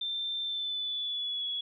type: tone with pitch glide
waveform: sine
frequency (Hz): 3569 to 3369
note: A7 to G#7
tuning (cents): +24 to +24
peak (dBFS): -31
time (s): 0.01-1.61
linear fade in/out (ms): 5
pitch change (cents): -100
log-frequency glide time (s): 0.41-1.47
effects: none